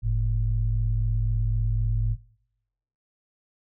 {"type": "tone pair together", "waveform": "sine", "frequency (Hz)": [46.09, 110], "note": ["F#1", "A2"], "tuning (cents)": [-6, 0], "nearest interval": "octave + minor third", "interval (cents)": 1506, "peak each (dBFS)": -23, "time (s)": [0.02, 2.17], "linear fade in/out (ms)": 50, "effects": ["noise-tail reverb RT60 0.9 s tail -25 dB re dry", "tanh soft clip ceiling -13 dBFS"]}